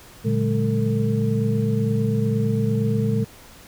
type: tone cluster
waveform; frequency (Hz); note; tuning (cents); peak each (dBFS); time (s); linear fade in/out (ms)
sine; 115.1 / 143.8 / 188.7 / 210.8 / 449.6; A#2 / D3 / F#3 / G#3 / A4; -22 / -36 / +34 / +26 / +37; -22 / -26 / -31 / -23 / -27; 0.24-3.25; 20
effects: pink hiss -46 dBFS RMS until 3.67 s